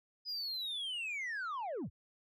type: linear sweep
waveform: sine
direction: down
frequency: 5020 to 53.3 Hz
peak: -34 dBFS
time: 0.25-1.9 s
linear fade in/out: 50 ms
effects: tanh soft clip ceiling -36 dBFS